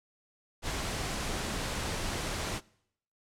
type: noise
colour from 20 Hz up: pink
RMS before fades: -34 dBFS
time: 0.62-2.61 s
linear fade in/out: 50 ms
effects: noise-tail reverb RT60 0.7 s tail -23 dB re dry + low-pass 9000 Hz 12 dB/octave